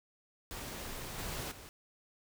pink noise with level steps, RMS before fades -43 / -40 / -51 dBFS, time 0.51-1.69 s, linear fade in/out 0 ms, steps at 1.18 / 1.51 s, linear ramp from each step 10 ms, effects none

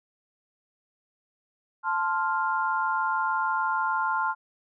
sine chord, F major, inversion first, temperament equal, 880 / 1046.5 / 1396.9 Hz, A5 / C6 / F6, 0 / 0 / 0 cents, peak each -28 dBFS, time 1.83-4.35 s, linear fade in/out 50 ms, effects none

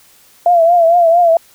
sine tone with vibrato, 681 Hz, F5, 44 cents flat, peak -6 dBFS, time 0.46-1.37 s, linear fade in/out 2 ms, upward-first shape triangle, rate 4.4 Hz, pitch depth 85 cents each way, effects white hiss -47 dBFS RMS until 1.54 s

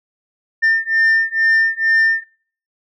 sine beating tone pair, 1800 / 1802.2 Hz, A6 / A6, +39 / +41 cents, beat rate 2.2 Hz, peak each -14 dBFS, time 0.62-2.24 s, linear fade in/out 20 ms, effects noise-tail reverb RT60 0.5 s tail -22 dB re dry + tanh soft clip ceiling -9 dBFS

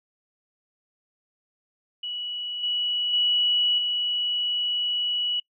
sine tone with level steps, 2936 Hz, F#7, 14 cents flat, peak -29 / -23 / -19 / -23 dBFS, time 2.03-5.4 s, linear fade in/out 5 ms, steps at 2.63 / 3.13 / 3.78 s, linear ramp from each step 5 ms, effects noise-tail reverb RT60 0.1 s tail -25 dB re dry

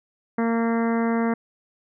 harmonic tone with a mistuned harmonic, 230 Hz, A#3, 23 cents flat, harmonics 1 / 2 / 3 / 4 / 5 / 6 / 7 / 8 / 9, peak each -21 / -27 / -31 / -33 / -35 / -37 / -38 / -39 / -40 dBFS, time 0.38-1.34 s, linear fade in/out 5 ms, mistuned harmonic 9, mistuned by -16 cents, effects none

